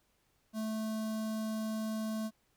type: tone with notch filter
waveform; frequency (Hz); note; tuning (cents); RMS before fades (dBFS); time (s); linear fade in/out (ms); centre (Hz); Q
square; 218.6; A3; -11; -36; 0.53-2.31; 50; 2200; 0.99
effects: pink hiss -74 dBFS RMS until 2.56 s